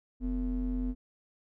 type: ring-modulated tone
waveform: triangle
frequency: 103.83 Hz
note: G#2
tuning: in tune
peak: -24 dBFS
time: 0.2-0.95 s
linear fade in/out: 50 ms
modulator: 149 Hz
effects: none